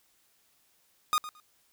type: tone with echo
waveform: 45% pulse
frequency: 1232 Hz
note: D#6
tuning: 17 cents flat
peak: -23 dBFS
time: 1.13-1.18 s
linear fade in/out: 0 ms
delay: 110 ms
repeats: 2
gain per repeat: -15 dB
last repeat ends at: 1.4 s
effects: white hiss -68 dBFS RMS until 1.72 s